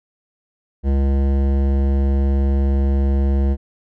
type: tone with hard clipping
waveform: sine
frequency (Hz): 68.5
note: C#2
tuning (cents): -20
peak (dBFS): -16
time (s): 0.83-3.57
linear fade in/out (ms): 50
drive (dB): 15
effects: none